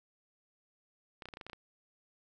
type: clicks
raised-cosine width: 0.3 ms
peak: -29 dBFS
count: 9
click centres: 1.222 / 1.256 / 1.287 / 1.338 / 1.371 / 1.412 / 1.466 / 1.498 / 1.532 s
effects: none

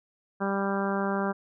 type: harmonic tone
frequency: 197.1 Hz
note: G3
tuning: 10 cents sharp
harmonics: 1 / 2 / 3 / 4 / 5 / 6 / 7 / 8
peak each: -29 / -32 / -34 / -35 / -36 / -37 / -37 / -38 dBFS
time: 0.4-1.33 s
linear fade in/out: 20 ms
effects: none

